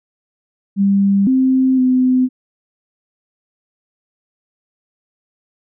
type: tone with pitch steps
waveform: sine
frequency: 198.1 / 261 / 255.4 Hz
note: G3 / C4 / C4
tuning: +18 / -4 / -42 cents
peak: -10 dBFS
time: 0.76-2.29 s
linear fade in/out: 50 ms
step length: 510 ms
effects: none